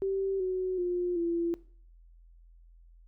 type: tone with pitch steps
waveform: sine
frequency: 388 / 371.1 / 355 / 339.5 Hz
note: G4 / F#4 / F4 / F4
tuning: -18 / +5 / +28 / -49 cents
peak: -27 dBFS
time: 0.02-1.54 s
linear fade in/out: 0 ms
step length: 380 ms
effects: noise-tail reverb RT60 0.5 s tail -20 dB re dry + added 42 Hz sine -53 dBFS peak until 3.07 s